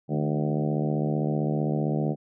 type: harmonic tone with a mistuned harmonic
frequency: 75.5 Hz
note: D2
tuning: 48 cents sharp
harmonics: 2 / 3 / 4 / 5 / 6 / 7 / 8 / 9 / 10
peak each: -26 / -30 / -32 / -34 / -36 / -37 / -38 / -39 / -40 dBFS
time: 0.08-2.16 s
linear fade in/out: 50 ms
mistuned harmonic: 3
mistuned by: -66 cents
effects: none